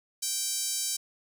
5% pulse tone with high-pass filter, 780 Hz, G5, 9 cents flat, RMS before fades -31 dBFS, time 0.22-0.97 s, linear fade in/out 10 ms, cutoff 5600 Hz, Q 0.89, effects none

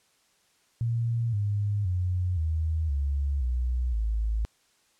sine tone with pitch steps, 116.54 / 102.63 / 90.39 / 79.6 / 70.1 / 61.73 / 54.37 Hz, A#2 / G#2 / F#2 / D#2 / C#2 / B1 / A1, 0 / -20 / -40 / +40 / +20 / 0 / -20 cents, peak -24 dBFS, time 0.81-4.45 s, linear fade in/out 0 ms, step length 520 ms, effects white hiss -66 dBFS RMS until 4.99 s + low-pass 9000 Hz 12 dB/octave

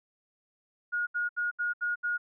sine tone bursts, 1438 Hz, F#6, 50 cents flat, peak -27 dBFS, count 6, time 0.92-2.18 s, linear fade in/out 20 ms, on 150 ms, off 72 ms, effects none

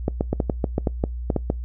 clicks, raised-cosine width 2 ms, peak -7 dBFS, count 12, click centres 0.081 / 0.209 / 0.33 / 0.402 / 0.498 / 0.642 / 0.781 / 0.872 / 1.039 / 1.302 / 1.363 / 1.501 s, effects noise-tail reverb RT60 0.2 s tail -26 dB re dry + added 60 Hz sine -27 dBFS peak until 1.64 s

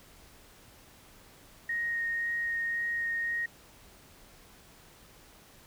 sine tone with vibrato, 1864.7 Hz, A#6, in tune, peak -29 dBFS, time 1.69-3.46 s, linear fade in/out 5 ms, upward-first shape sine, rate 1.9 Hz, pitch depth 9 cents each way, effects pink hiss -56 dBFS RMS until 5.66 s

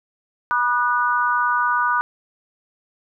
sine tone cluster, 973 / 1213 / 1477 Hz, B5 / D#6 / F#6, -26 / -44 / -3 cents, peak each -21 dBFS, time 0.51-2.01 s, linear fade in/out 0 ms, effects none

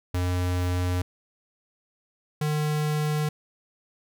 square tone pair in turn, 89.8 / 151.29 Hz, F2 / D#3, +49 / -48 cents, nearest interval major sixth, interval 903 cents, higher second, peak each -24 dBFS, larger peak neither, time 0.14-1.02 / 2.41-3.29 s, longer neither, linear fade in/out 5 ms, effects none

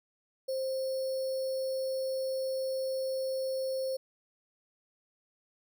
sine tone with sample-and-hold, 527 Hz, C5, 12 cents sharp, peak -30 dBFS, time 0.48-3.97 s, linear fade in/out 10 ms, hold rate 4900 Hz, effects none

